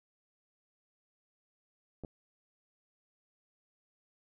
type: clicks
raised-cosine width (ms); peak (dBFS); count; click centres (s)
2; -30; 2; 2.037 / 2.048
effects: none